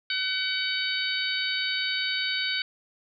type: harmonic tone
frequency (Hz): 755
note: F#5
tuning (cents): +35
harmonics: 2 / 3 / 4 / 5 / 6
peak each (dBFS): -32 / -32 / -32 / -32 / -32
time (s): 0.1-2.62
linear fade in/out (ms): 2
effects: none